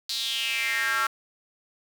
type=tone with high-pass filter sweep; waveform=square; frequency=123.47 Hz; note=B2; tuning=in tune; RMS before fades=-27 dBFS; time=0.09-1.07 s; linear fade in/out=5 ms; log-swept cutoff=4300 to 1300 Hz; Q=5.3; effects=8-bit